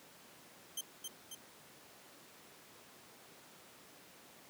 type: tone with echo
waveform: 15% pulse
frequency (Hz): 3136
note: G7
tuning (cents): 0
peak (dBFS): -30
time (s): 0.77-0.81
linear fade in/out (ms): 5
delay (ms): 270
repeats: 2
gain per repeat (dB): -4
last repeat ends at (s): 1.35
effects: pink hiss -58 dBFS RMS until 4.49 s + high-pass 200 Hz 12 dB/octave